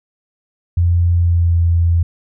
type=tone with pitch glide; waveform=sine; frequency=86.5 to 84.82 Hz; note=F2 to E2; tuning=-16 to +50 cents; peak=-10 dBFS; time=0.77-2.03 s; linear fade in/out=5 ms; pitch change=-34 cents; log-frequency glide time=1.15-1.58 s; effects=none